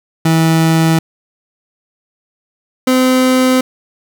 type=tone pair in turn; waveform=30% pulse; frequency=162.2 / 257 Hz; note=E3 / C4; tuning=-28 / -31 cents; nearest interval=minor sixth; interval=797 cents; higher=second; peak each=-6 dBFS; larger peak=neither; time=0.25-0.99 / 2.87-3.61 s; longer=neither; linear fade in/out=5 ms; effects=none